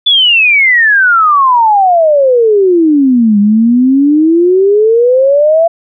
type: exponential two-way sweep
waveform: sine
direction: down then up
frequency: 3502 to 201.1 to 679 Hz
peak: -4 dBFS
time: 0.06-5.68 s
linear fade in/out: 10 ms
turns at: 3.39 s
effects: none